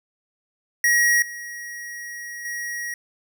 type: tone with level steps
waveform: square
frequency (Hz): 1900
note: A#6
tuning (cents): +33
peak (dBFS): -16 / -33 / -28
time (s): 0.84-2.94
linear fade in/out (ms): 2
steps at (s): 1.22 / 2.45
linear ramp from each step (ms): 2
effects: none